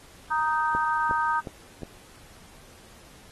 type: harmonic tone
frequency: 311.1 Hz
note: D#4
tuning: in tune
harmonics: 3 / 4 / 5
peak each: -25 / -27 / -29 dBFS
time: 0.3-1.41 s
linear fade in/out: 20 ms
type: click train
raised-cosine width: 2 ms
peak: -21 dBFS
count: 4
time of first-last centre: 0.75-1.833 s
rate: 2.77 Hz
effects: pink hiss -52 dBFS RMS until 3.31 s + AAC 32 kbps